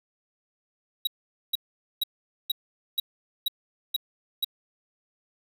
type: tone bursts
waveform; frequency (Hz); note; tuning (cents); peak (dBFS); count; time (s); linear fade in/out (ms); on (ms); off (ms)
square; 3846; B7; -47; -23; 8; 1.05-4.446; 5; 22; 460
effects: none